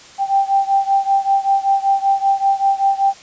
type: beating tone pair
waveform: sine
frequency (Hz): 784 / 789.2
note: G5 / G5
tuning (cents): 0 / +11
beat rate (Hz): 5.2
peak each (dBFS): -15 / -17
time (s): 0.18-3.14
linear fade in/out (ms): 50
effects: white hiss -41 dBFS RMS until 3.22 s + resampled to 16000 Hz